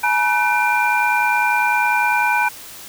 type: tone cluster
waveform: sine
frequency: 848 / 958 / 1514 / 2384 Hz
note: G#5 / A#5 / F#6 / D7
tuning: +36 / +47 / +39 / +25 cents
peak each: -20 dBFS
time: 0.03-2.49 s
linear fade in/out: 10 ms
effects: white hiss -37 dBFS RMS until 2.88 s